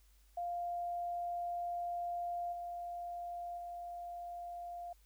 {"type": "tone with level steps", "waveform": "sine", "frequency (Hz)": 698.5, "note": "F5", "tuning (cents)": 0, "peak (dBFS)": [-36, -40, -42], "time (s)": [0.37, 4.93], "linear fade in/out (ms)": 5, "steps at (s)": [2.52, 3.57], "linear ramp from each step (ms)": 10, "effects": ["added 50 Hz sine -63 dBFS peak until 5.05 s", "white hiss -72 dBFS RMS until 5.05 s"]}